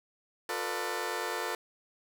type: chord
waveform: 15% pulse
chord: B half-diminished seventh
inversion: second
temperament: just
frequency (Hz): 355.6 / 444.5 / 493.9 / 592.7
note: F4 / A4 / B4 / D5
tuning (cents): +31 / +18 / 0 / +16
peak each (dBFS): -32 / -30 / -32 / -35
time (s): 0.49-1.55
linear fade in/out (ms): 2
effects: none